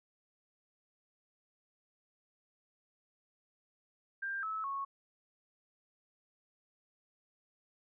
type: tone with pitch steps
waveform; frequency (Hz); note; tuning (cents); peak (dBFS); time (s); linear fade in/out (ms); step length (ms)
sine; 1589 / 1300 / 1102; G6 / E6 / C#6; +23 / -24 / -11; -35; 4.22-4.85; 10; 210
effects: none